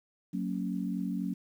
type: chord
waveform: sine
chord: F# major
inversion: none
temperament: equal with one note detuned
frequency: 185 / 228.9 / 277.2 Hz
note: F#3 / A#3 / C#4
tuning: 0 / -31 / 0 cents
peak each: -33 / -36 / -36 dBFS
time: 0.33-1.34 s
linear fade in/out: 10 ms
effects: 10-bit